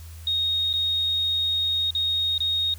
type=tone with dropouts; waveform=sine; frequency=3729 Hz; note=A#7; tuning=in tune; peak=-21 dBFS; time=0.27-2.74 s; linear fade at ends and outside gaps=2 ms; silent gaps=0.73-0.737 / 1.907-1.95 / 2.38-2.404 s; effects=added 81 Hz sine -38 dBFS peak until 2.78 s + white hiss -50 dBFS RMS until 2.78 s